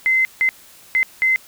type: tone bursts at uneven times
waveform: sine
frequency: 2062 Hz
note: C7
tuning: 26 cents flat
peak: -13 dBFS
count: 4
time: 0.06-0.25 / 0.41-0.49 / 0.95-1.03 / 1.22-1.36 s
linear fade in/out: 0 ms
effects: white hiss -46 dBFS RMS until 1.47 s